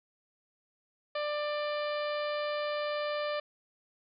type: harmonic tone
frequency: 593 Hz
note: D5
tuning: 17 cents sharp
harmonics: 1 / 2 / 3 / 4 / 5 / 6 / 7 / 8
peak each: -32 / -38 / -42 / -44 / -46 / -48 / -49 / -50 dBFS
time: 1.15-3.4 s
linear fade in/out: 5 ms
effects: none